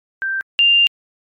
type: tone pair in turn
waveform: sine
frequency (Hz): 1568 / 2794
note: G6 / F7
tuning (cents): 0 / 0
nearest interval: minor seventh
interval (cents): 1000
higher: second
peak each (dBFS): -18 / -9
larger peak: second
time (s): 0.22-0.41 / 0.59-0.87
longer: second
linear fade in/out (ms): 0
effects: MP3 96 kbps